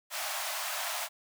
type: high-pass noise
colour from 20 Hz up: pink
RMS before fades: -35 dBFS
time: 0.1-1.09 s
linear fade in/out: 50 ms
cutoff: 600 Hz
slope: 96 dB/octave
effects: none

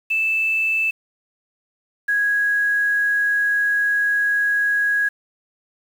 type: tone pair in turn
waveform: sine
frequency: 2637 / 1657.3 Hz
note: E7 / G#6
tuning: 0 / -4 cents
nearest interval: minor sixth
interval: 804 cents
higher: first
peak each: -17 / -16 dBFS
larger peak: second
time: 0.1-0.91 / 2.08-5.09 s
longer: second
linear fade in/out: 10 ms
effects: 7-bit

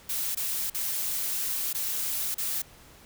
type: noise with dropouts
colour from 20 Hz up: blue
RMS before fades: -30 dBFS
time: 0.09-2.62 s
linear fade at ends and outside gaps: 5 ms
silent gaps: 0.349-0.369 / 0.7-0.745 / 1.73-1.746 / 2.345-2.381 s
effects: pink hiss -53 dBFS RMS until 3.05 s

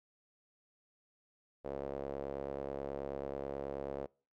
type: tone with band-pass filter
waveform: sawtooth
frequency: 69.3 Hz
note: C#2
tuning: in tune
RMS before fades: -41 dBFS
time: 1.64-4.07 s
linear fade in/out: 20 ms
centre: 520 Hz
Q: 3
effects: noise-tail reverb RT60 0.4 s tail -25 dB re dry

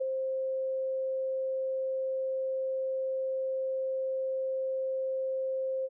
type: tone with ADSR envelope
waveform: sine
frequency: 527 Hz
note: C5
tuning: 12 cents sharp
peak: -26 dBFS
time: 0-5.89 s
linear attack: 16 ms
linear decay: 9 ms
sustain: -3 dB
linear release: 41 ms
effects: none

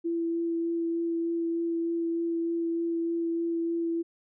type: tone with vibrato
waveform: sine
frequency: 335 Hz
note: E4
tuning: 28 cents sharp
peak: -26 dBFS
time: 0.04-4.03 s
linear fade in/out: 20 ms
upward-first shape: sine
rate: 3.3 Hz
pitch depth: 10 cents each way
effects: none

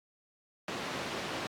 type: band-pass noise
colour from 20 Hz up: pink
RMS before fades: -38 dBFS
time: 0.68-1.47 s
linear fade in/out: 2 ms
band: 200 to 4200 Hz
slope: 12 dB/octave
effects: AAC 64 kbps

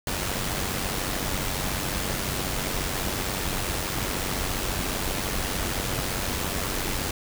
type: noise with amplitude modulation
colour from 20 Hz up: pink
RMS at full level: -26 dBFS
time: 0.07-7.11 s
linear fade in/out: 2 ms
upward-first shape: sine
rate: 94.3 Hz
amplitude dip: 50%
effects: none

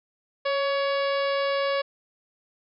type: harmonic tone with a mistuned harmonic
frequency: 562 Hz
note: C#5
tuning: 24 cents sharp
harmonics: 1 / 2 / 3 / 4 / 5 / 6 / 7 / 8 / 9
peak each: -24 / -30 / -34 / -36 / -38 / -40 / -41 / -42 / -43 dBFS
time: 0.45-1.82 s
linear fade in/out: 10 ms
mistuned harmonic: 1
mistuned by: -26 cents
effects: none

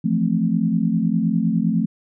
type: chord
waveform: sine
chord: F major seventh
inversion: third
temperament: equal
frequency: 164.81 / 174.61 / 220 / 261.6 Hz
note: E3 / F3 / A3 / C4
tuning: 0 / 0 / 0 / 0 cents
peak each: -25 / -21 / -20 / -25 dBFS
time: 0.04-1.86 s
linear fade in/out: 10 ms
effects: none

